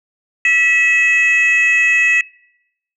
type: tone pair together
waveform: sine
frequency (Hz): 1953.1 / 2581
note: B6 / E7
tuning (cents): -20 / -37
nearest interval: perfect fourth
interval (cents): 483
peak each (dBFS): -11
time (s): 0.45-2.21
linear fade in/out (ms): 2
effects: noise-tail reverb RT60 0.8 s tail -25 dB re dry + tanh soft clip ceiling -6 dBFS